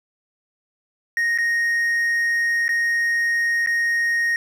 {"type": "tone with dropouts", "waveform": "triangle", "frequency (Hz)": 1864.7, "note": "A#6", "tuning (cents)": 0, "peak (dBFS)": -16, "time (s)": [1.17, 4.36], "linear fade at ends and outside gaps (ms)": 1, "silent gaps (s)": [[1.377, 1.385], [2.681, 2.691], [3.662, 3.672]], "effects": []}